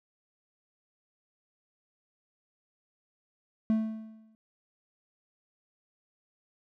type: tone with exponential decay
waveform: triangle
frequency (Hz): 220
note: A3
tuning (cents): 0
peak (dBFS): -19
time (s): 3.7-4.35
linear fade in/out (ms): 0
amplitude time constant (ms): 140
effects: none